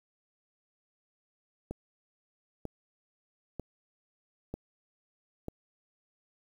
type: click train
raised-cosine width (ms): 2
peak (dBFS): -23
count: 5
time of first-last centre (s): 1.71-5.484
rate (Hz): 1.06
effects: 9-bit